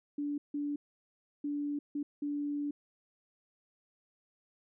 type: tone bursts at uneven times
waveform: sine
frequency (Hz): 290.2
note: D4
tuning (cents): -21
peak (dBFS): -32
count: 5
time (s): 0.18-0.38 / 0.54-0.76 / 1.44-1.79 / 1.95-2.03 / 2.22-2.71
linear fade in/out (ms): 5
effects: none